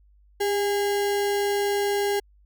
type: tone with sample-and-hold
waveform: sine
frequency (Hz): 403.2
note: G4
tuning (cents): +49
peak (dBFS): -21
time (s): 0.4-2.2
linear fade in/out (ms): 10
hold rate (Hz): 1225
effects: added 50 Hz sine -54 dBFS peak until 2.45 s